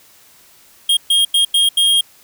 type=tone bursts at uneven times; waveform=square; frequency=3241 Hz; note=G#7; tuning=43 cents flat; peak=-11 dBFS; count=5; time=0.89-0.97 / 1.1-1.25 / 1.34-1.45 / 1.54-1.69 / 1.77-2.01 s; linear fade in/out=5 ms; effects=white hiss -48 dBFS RMS until 2.23 s